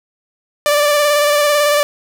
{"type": "tone with vibrato", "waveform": "sawtooth", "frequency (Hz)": 587.3, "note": "D5", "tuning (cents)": 0, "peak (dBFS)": -7, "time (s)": [0.66, 1.83], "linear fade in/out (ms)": 0, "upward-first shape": "square", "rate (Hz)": 18, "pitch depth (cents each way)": 21, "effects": []}